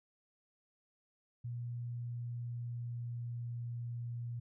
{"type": "tone with pitch glide", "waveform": "sine", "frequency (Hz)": [120, 119.03], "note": ["B2", "A#2"], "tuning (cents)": [-49, 37], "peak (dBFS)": -38, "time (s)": [1.44, 4.4], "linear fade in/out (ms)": 10, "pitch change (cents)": -14, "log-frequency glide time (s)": [1.83, 3.57], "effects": []}